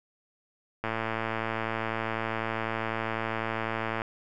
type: click train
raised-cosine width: 0.5 ms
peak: -15 dBFS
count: 357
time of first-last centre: 0.84-4.019 s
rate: 112 Hz
effects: none